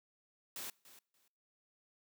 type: noise with echo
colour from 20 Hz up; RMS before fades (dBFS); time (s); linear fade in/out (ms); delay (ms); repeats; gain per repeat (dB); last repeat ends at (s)
white; -44; 0.56-0.7; 2; 290; 2; -15; 1.28
effects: noise-tail reverb RT60 0.7 s tail -26 dB re dry + high-pass 150 Hz 12 dB/octave